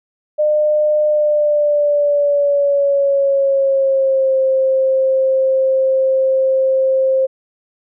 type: tone with pitch glide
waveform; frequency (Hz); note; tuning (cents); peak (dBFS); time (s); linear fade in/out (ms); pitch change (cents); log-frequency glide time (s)
sine; 604 to 528.9; D5 to C5; +48 to +19; -11; 0.38-7.27; 20; -229; 1.06-4.38
effects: none